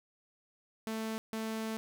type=tone bursts at uneven times; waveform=sawtooth; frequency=221.3 Hz; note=A3; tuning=10 cents sharp; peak=-31 dBFS; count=2; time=0.87-1.18 / 1.33-1.77 s; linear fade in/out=0 ms; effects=none